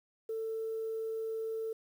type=tone; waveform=sine; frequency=445.6 Hz; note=A4; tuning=22 cents sharp; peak=-33 dBFS; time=0.29-1.73 s; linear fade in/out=5 ms; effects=tanh soft clip ceiling -29 dBFS + 10-bit